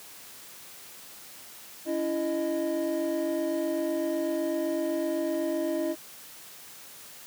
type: tone cluster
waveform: triangle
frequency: 285.3 / 333.2 / 619 Hz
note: C#4 / E4 / D#5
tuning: +50 / +19 / -9 cents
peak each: -32 / -27 / -29 dBFS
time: 1.85-5.96 s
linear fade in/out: 50 ms
effects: white hiss -47 dBFS RMS until 7.26 s + high-pass 100 Hz 12 dB/octave